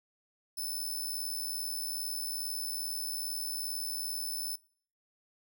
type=tone with amplitude modulation; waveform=10% pulse; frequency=5274 Hz; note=E8; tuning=in tune; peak=-26 dBFS; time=0.57-4.56 s; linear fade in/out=10 ms; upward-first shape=sine; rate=82.4 Hz; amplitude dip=55%; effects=noise-tail reverb RT60 0.5 s tail -21 dB re dry